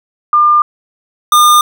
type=tone pair in turn; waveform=sine / square; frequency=1200 / 1209.7 Hz; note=D6 / D#6; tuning=+37 / -49 cents; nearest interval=unison; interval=14 cents; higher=second; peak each=-5 dBFS; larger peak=neither; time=0.33-0.62 / 1.32-1.61 s; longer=neither; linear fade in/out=2 ms; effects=none